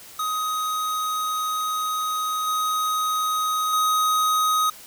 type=tone with level steps; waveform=square; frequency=1256 Hz; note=D#6; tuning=16 cents sharp; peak=-24 / -22 / -19 dBFS; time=0.19-4.7 s; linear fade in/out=5 ms; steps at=2.47 / 3.73 s; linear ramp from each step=2 ms; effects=white hiss -44 dBFS RMS until 4.86 s